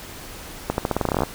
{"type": "accelerating click train", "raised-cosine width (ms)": 1, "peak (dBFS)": -6, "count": 15, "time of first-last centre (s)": [0.7, 1.234], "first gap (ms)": 81, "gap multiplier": 0.87, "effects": ["pink hiss -38 dBFS RMS until 1.34 s"]}